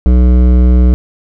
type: tone with hard clipping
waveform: triangle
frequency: 61.74 Hz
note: B1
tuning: in tune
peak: -6 dBFS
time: 0.06-0.94 s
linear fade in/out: 0 ms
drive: 17 dB
effects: none